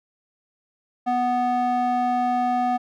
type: tone with band-pass filter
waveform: square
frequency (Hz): 246.9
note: B3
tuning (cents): 0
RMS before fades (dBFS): -22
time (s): 1.06-2.78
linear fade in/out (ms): 20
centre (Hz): 700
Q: 2.4
effects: none